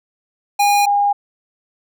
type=tone pair in turn; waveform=square / sine; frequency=816 / 812.4 Hz; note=G#5 / G#5; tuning=-31 / -38 cents; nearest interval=unison; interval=7 cents; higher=first; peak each=-12 dBFS; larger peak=neither; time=0.59-0.86 / 0.86-1.13 s; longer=neither; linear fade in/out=10 ms; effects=none